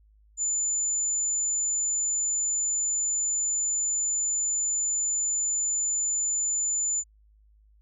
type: tone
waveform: sine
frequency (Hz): 7040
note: A8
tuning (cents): 0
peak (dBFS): -24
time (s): 0.37-7.04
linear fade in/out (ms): 50
effects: added 52 Hz sine -56 dBFS peak until 7.81 s